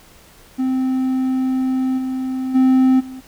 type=tone with level steps; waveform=triangle; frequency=260 Hz; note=C4; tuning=11 cents flat; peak=-14 / -18 / -8 / -28 dBFS; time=0.58-3.21 s; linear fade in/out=20 ms; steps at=1.97 / 2.54 / 2.99 s; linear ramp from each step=20 ms; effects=pink hiss -47 dBFS RMS until 3.27 s